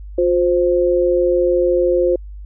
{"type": "tone pair together", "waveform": "sine", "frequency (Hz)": [356.8, 523.3], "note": ["F4", "C5"], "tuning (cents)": [37, 0], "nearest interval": "perfect fifth", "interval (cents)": 663, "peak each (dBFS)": -15, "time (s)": [0.18, 2.16], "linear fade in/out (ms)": 5, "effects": ["added 50 Hz sine -30 dBFS peak until 2.45 s"]}